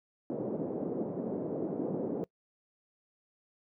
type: band-pass noise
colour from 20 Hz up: white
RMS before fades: -35 dBFS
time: 0.3-2.24 s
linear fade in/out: 0 ms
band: 160 to 490 Hz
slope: 24 dB/octave
effects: noise-tail reverb RT60 0.1 s tail -24 dB re dry